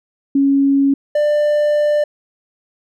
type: tone pair in turn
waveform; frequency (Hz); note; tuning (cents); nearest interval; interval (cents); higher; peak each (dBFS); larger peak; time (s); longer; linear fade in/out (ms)
sine / triangle; 276.6 / 593.8; C#4 / D5; -4 / +19; octave + minor second; 1323; second; -10; neither; 0.35-0.94 / 1.15-2.04; second; 5
effects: none